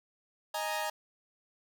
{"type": "chord", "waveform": "sawtooth", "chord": "D# suspended fourth", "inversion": "none", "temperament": "equal", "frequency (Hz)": [622.3, 830.6, 932.3], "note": ["D#5", "G#5", "A#5"], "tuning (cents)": [0, 0, 0], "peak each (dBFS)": -33, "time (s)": [0.54, 0.9], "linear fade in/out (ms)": 5, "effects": []}